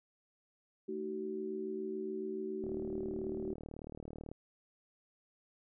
sine chord, D# diminished, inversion second, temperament equal with one note detuned, 220 / 311.1 / 378.2 Hz, A3 / D#4 / F#4, 0 / 0 / +38 cents, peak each -44 / -44 / -38 dBFS, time 0.88-3.54 s, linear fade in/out 10 ms
click train, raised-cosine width 2 ms, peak -32 dBFS, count 65, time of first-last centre 2.64-4.315 s, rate 38.2 Hz
effects none

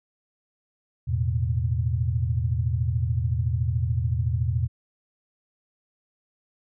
sine chord, E suspended fourth, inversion none, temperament just, 82.41 / 109.88 / 123.61 Hz, E2 / A2 / B2, 0 / -2 / +2 cents, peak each -26 dBFS, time 1.07-4.68 s, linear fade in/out 20 ms, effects none

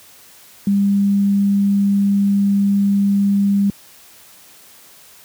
sine tone, 199.9 Hz, G3, 34 cents sharp, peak -12 dBFS, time 0.67-3.7 s, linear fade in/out 2 ms, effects white hiss -45 dBFS RMS until 5.24 s + high-pass 60 Hz 12 dB/octave

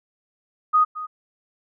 sine tone with echo, 1244.5 Hz, D#6, in tune, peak -13 dBFS, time 0.73-0.85 s, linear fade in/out 20 ms, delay 220 ms, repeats 1, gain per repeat -15 dB, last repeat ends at 1.07 s, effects none

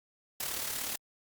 white noise with amplitude modulation, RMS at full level -33 dBFS, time 0.4-0.96 s, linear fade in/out 5 ms, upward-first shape sine, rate 36.7 Hz, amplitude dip 60%, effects Opus 48 kbps

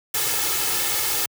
white noise with comb filter, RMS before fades -23 dBFS, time 0.14-1.26 s, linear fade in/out 5 ms, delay 2.3 ms, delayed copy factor +0.75, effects high-pass 80 Hz 12 dB/octave

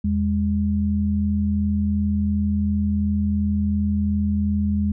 sine tone pair together, 82.41 / 205.2 Hz, E2 / G#3, 0 / -21 cents, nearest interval octave + major third, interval 1579 cents, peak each -22 / -20 dBFS, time 0.04-4.92 s, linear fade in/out 5 ms, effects none

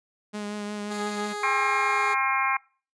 sawtooth tone with vibrato, 207.7 Hz, G#3, in tune, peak -27 dBFS, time 0.33-1.34 s, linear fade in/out 20 ms, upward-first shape triangle, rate 5.6 Hz, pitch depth 22 cents each way
15% pulse tone, 415.3 Hz, G#4, in tune, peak -24 dBFS, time 0.9-2.15 s, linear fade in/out 20 ms
harmonic tone, 267.2 Hz, C4, 36 cents sharp, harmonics 3 / 4 / 5 / 6 / 7 / 8 / 9, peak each -31 / -25 / -32 / -32 / -37 / -28 / -31 dBFS, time 1.43-2.57 s, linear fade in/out 5 ms
effects noise-tail reverb RT60 0.4 s tail -24 dB re dry + resampled to 22050 Hz

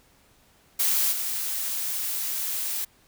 blue noise with level steps, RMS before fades -23 / -29 dBFS, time 0.79-2.85 s, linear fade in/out 10 ms, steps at 1.11 s, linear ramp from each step 20 ms, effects pink hiss -60 dBFS RMS until 3.07 s

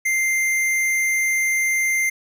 sine tone with hard clipping, 2093 Hz, C7, in tune, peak -19 dBFS, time 0.05-2.1 s, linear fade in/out 10 ms, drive 15 dB, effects none

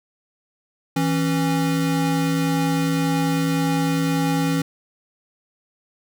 square tone pair together, 163.98 / 273.9 Hz, E3 / C#4, -9 / -21 cents, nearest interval major sixth, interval 888 cents, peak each -22 dBFS, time 0.96-4.62 s, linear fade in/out 5 ms, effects none

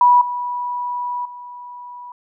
sine tone with level steps, 978 Hz, B5, 17 cents flat, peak -8 / -21 / -32 dBFS, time 0.01-2.12 s, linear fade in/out 2 ms, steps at 0.21 / 1.25 s, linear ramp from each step 5 ms, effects none

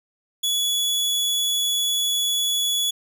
sawtooth tone, 3398 Hz, G#7, 39 cents sharp, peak -17 dBFS, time 0.43-2.91 s, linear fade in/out 10 ms, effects none

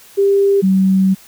sine tone pair in turn, 397.2 / 190.62 Hz, G4 / G3, +23 / -48 cents, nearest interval octave + minor second, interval 1271 cents, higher first, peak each -9 dBFS, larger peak neither, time 0.17-0.62 / 0.62-1.15 s, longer second, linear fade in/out 20 ms, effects white hiss -43 dBFS RMS until 1.27 s

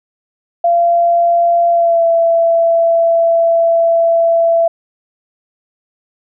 sine tone with pitch glide, 686 to 668.8 Hz, F5 to E5, -31 to +25 cents, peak -8 dBFS, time 0.64-4.68 s, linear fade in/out 5 ms, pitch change -44 cents, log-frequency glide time 1.7-2.04 s, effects none

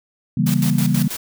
sine chord, C# diminished seventh, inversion none, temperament equal with one note detuned, 138.59 / 164.81 / 196 / 237.4 Hz, C#3 / E3 / G3 / Bb3, 0 / 0 / 0 / +32 cents, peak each -20 / -20 / -20 / -21 dBFS, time 0.37-1.08 s, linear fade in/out 5 ms
white noise with tremolo, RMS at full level -27 dBFS, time 0.46-1.17 s, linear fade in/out 10 ms, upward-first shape square, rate 6.2 Hz, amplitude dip 75%
effects none

